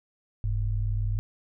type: tone pair together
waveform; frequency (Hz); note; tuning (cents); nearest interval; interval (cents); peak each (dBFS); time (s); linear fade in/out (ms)
sine; 43.6 / 103.7; F1 / G#2; -2 / -2; octave + minor third; 1500; -27; 0.44-1.19; 0
effects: none